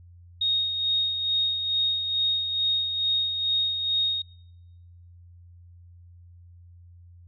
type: tone with tremolo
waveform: sine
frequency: 3729 Hz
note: A#7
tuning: in tune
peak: -20 dBFS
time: 0.41-4.22 s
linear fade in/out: 5 ms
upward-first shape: sine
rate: 2.3 Hz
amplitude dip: 50%
effects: noise-tail reverb RT60 1.0 s tail -24 dB re dry + added 87 Hz sine -47 dBFS peak until 7.27 s